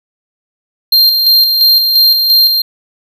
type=tone with tremolo; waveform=square; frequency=4186 Hz; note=C8; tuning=in tune; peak=-5 dBFS; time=0.92-2.62 s; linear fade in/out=5 ms; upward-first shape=square; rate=2.9 Hz; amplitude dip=40%; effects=none